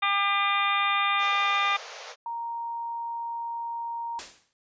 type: harmonic tone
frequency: 400.4 Hz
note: G4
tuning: 37 cents sharp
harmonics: 2 / 3 / 4 / 5 / 6 / 7 / 8 / 9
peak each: -31 / -25 / -37 / -31 / -29 / -38 / -41 / -32 dBFS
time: 0.02-1.77 s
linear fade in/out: 10 ms
type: band-pass noise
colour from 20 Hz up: pink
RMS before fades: -42 dBFS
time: 1.18-2.16 s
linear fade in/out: 50 ms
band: 450 to 6700 Hz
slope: 96 dB/octave
type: tone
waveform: sine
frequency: 932.3 Hz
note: A#5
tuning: in tune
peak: -30 dBFS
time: 2.26-4.19 s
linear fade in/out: 2 ms
type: noise with exponential decay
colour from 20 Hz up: white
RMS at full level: -34 dBFS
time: 4.19-4.53 s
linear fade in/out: 0 ms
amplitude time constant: 72 ms
effects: resampled to 16000 Hz